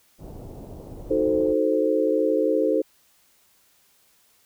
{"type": "low-pass noise", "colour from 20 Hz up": "pink", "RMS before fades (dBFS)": -39, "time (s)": [0.18, 1.55], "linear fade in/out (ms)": 50, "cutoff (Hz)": 690, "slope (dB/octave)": 24}
{"type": "chord", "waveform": "sine", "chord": "D# diminished seventh", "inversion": "none", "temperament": "equal with one note detuned", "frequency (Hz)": [311.1, 367.7, 440, 523.3], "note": ["D#4", "F#4", "A4", "C5"], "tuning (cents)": [0, -11, 0, 0], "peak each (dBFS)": [-24, -28, -23, -23], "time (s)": [1.1, 2.82], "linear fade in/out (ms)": 10}
{"effects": ["white hiss -61 dBFS RMS until 4.45 s"]}